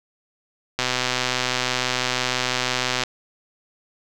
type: click train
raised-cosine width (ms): 0.2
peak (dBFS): -4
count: 284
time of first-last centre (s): 0.79-3.036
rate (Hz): 126
effects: none